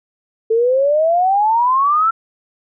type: exponential sweep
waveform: sine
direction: up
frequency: 440 to 1353 Hz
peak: -11 dBFS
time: 0.5-2.11 s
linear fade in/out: 10 ms
effects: none